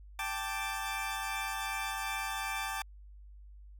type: chord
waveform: 20% pulse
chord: G suspended second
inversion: none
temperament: equal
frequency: 784 / 880 / 1174.7 Hz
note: G5 / A5 / D6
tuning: 0 / 0 / 0 cents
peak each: -34 dBFS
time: 0.19-2.82 s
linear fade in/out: 2 ms
effects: added 50 Hz sine -49 dBFS peak until 3.79 s